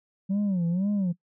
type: tone with vibrato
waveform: sine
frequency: 186.7 Hz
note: F#3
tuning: 16 cents sharp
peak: -20 dBFS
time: 0.29-1.13 s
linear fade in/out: 20 ms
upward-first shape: sine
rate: 2 Hz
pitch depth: 180 cents each way
effects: noise-tail reverb RT60 0.1 s tail -21 dB re dry + tanh soft clip ceiling -22 dBFS